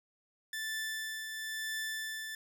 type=tone with tremolo; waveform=sawtooth; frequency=1760 Hz; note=A6; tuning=in tune; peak=-31 dBFS; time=0.53-2.35 s; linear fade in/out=2 ms; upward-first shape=triangle; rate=1 Hz; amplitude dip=45%; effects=none